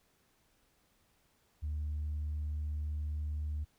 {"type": "tone", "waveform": "sine", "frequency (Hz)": 75.3, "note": "D2", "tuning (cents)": 44, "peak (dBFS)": -32, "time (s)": [1.62, 3.65], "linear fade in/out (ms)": 20, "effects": ["tanh soft clip ceiling -31 dBFS", "pink hiss -72 dBFS RMS until 3.78 s"]}